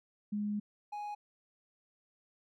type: tone pair in turn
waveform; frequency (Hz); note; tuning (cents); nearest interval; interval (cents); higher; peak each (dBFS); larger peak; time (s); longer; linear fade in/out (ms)
sine / triangle; 207.7 / 830.8; G#3 / G#5; 0 / 0; 2 octaves; 2400; second; -32 / -36; first; 0.32-0.6 / 0.92-1.15; first; 10
effects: none